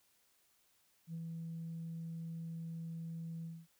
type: tone with ADSR envelope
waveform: sine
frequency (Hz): 164.81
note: E3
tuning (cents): 0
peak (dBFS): -38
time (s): 1.07-3.67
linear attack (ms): 70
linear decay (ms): 48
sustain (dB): -2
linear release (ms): 230
effects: tanh soft clip ceiling -37 dBFS + white hiss -73 dBFS RMS until 3.79 s